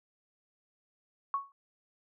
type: tone with exponential decay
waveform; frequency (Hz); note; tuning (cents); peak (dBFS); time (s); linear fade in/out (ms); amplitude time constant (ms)
sine; 1108.7; C#6; 0; -25; 1.34-1.52; 1; 39
effects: none